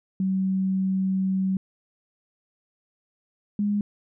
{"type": "tone pair in turn", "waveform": "sine", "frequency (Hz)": [190, 205.5], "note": ["F#3", "G#3"], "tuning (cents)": [46, -18], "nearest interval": "minor second", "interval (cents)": 136, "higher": "second", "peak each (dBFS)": -21, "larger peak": "neither", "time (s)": [[0.2, 1.57], [3.59, 3.81]], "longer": "first", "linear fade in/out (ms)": 2, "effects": []}